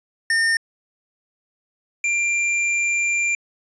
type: tone pair in turn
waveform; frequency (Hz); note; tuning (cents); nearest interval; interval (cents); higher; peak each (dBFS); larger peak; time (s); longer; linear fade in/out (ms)
square; 1819 / 2377; A#6 / D7; -43 / +20; perfect fourth; 463; second; -17 / -19; first; 0.3-0.57 / 2.04-3.35; second; 2
effects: resampled to 22050 Hz